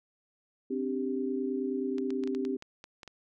sine chord, C suspended second, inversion none, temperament equal with one note detuned, 261.6 / 291 / 392 Hz, C4 / D4 / G4, 0 / -16 / 0 cents, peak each -32 / -37 / -33 dBFS, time 0.7-2.57 s, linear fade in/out 10 ms
clicks, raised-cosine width 0.2 ms, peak -28 dBFS, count 10, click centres 1.983 / 2.105 / 2.237 / 2.275 / 2.349 / 2.451 / 2.624 / 2.841 / 3.032 / 3.077 s
effects none

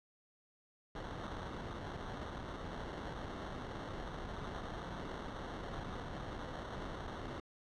pink noise with sample-and-hold, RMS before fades -44 dBFS, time 0.95-7.4 s, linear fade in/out 2 ms, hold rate 2450 Hz, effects low-pass 4000 Hz 12 dB/octave

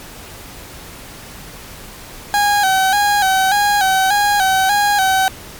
30% pulse tone with vibrato, 791 Hz, G5, 15 cents sharp, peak -9 dBFS, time 2.34-5.28 s, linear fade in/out 0 ms, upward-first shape square, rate 1.7 Hz, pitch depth 64 cents each way, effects pink hiss -35 dBFS RMS until 5.59 s + MP3 96 kbps

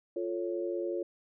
sine chord, F augmented, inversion none, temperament equal, 349.2 / 440 / 554.4 Hz, F4 / A4 / C#5, 0 / 0 / 0 cents, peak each -33 / -38 / -37 dBFS, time 0.16-1.03 s, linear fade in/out 5 ms, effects none

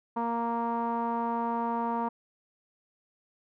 sawtooth tone with low-pass filter, 233.1 Hz, A#3, in tune, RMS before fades -30 dBFS, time 0.16-2.09 s, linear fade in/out 10 ms, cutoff 990 Hz, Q 6.9, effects none

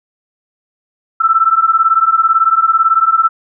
sine beating tone pair, 1318.5 / 1336.5 Hz, E6 / E6, 0 / +23 cents, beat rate 18 Hz, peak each -11 dBFS, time 1.2-3.29 s, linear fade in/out 10 ms, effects none

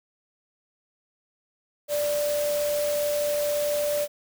sine tone in noise, 587.3 Hz, D5, in tune, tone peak -23 dBFS, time 1.88-4.08 s, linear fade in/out 50 ms, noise white, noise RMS -34 dBFS, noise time 1.88-4.08 s, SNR +8 dB, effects none

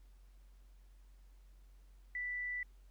sine tone, 1975.5 Hz, B6, in tune, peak -37 dBFS, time 2.15-2.63 s, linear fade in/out 2 ms, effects added 46 Hz sine -57 dBFS peak until 2.9 s + pink hiss -75 dBFS RMS until 2.9 s

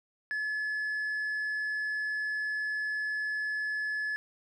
triangle tone with hard clipping, 1714 Hz, A6, 46 cents flat, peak -29 dBFS, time 0.31-4.16 s, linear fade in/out 0 ms, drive 1 dB, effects none

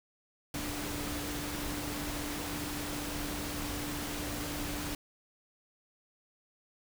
sine tone in noise, 293.7 Hz, D4, in tune, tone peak -40 dBFS, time 0.54-4.95 s, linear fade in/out 2 ms, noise pink, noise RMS -38 dBFS, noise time 0.54-4.95 s, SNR -5 dB, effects none

